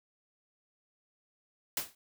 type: noise with exponential decay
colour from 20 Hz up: white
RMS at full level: -29 dBFS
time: 1.77-1.95 s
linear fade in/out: 2 ms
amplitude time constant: 38 ms
effects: none